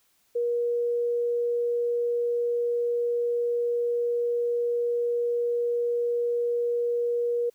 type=tone; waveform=sine; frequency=477 Hz; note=A#4; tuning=40 cents sharp; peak=-23 dBFS; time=0.35-7.5 s; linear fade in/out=10 ms; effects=white hiss -67 dBFS RMS until 7.54 s